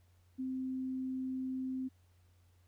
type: tone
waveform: sine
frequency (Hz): 260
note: C4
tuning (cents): -11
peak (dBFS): -35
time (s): 0.38-1.89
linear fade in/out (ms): 20
effects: added 89 Hz sine -64 dBFS peak until 2.67 s + pink hiss -75 dBFS RMS until 2.67 s